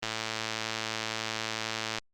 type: click train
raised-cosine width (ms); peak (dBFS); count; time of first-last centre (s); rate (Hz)
0.2; -14; 218; 0.03-1.985; 111
effects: Opus 32 kbps